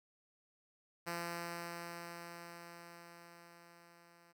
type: tone with level ramp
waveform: 5% pulse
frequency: 171.1 Hz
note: F3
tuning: 35 cents flat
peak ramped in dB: -27 to -52 dBFS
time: 1.06-4.33 s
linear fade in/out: 20 ms
effects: none